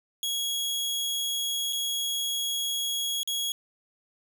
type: tone with dropouts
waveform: sawtooth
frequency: 3322 Hz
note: G#7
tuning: in tune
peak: -24 dBFS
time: 0.23-3.52 s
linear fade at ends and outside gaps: 1 ms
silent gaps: 1.726-1.73 / 3.232-3.275 s
effects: none